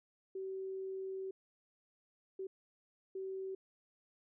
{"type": "tone bursts at uneven times", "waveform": "sine", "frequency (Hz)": 382.1, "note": "G4", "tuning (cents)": -44, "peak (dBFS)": -39, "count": 3, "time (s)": [[0.35, 1.31], [2.39, 2.47], [3.15, 3.55]], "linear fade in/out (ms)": 5, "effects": []}